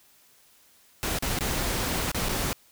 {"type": "noise with dropouts", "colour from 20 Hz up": "pink", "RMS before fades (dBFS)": -28, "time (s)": [1.03, 2.53], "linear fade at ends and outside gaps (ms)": 0, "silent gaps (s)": [[1.187, 1.224], [1.388, 1.408], [2.116, 2.146], [2.286, 2.292]], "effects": ["white hiss -59 dBFS RMS until 2.71 s"]}